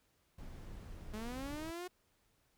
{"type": "noise", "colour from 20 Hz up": "brown", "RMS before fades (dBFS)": -48, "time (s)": [0.38, 1.71], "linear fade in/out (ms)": 5}
{"type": "linear sweep", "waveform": "sawtooth", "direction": "up", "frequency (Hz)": [207.7, 366.9], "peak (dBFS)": -38, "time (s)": [1.13, 1.88], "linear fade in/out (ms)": 10}
{"effects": ["pink hiss -75 dBFS RMS until 2.57 s"]}